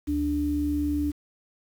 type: tone pair together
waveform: sine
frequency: 73.42 / 293.7 Hz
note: D2 / D4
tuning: 0 / 0 cents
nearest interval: 2 octaves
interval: 2400 cents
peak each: -30 / -24 dBFS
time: 0.07-1.12 s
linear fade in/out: 20 ms
effects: 8-bit